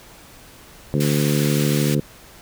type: harmonic tone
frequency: 73.1 Hz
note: D2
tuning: 7 cents flat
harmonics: 2 / 3 / 4 / 5 / 6 / 7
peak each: -19 / -23 / -25 / -27 / -29 / -30 dBFS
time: 0.94-2 s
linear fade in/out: 0 ms
type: high-pass noise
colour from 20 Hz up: pink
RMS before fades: -29 dBFS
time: 1-1.95 s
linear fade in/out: 5 ms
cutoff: 1700 Hz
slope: 12 dB/octave
effects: pink hiss -45 dBFS RMS until 2.41 s